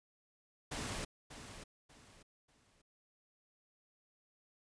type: noise with echo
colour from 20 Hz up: pink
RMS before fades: -41 dBFS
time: 0.71-1.05 s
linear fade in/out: 10 ms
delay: 590 ms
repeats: 3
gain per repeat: -10 dB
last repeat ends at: 2.82 s
effects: resampled to 22050 Hz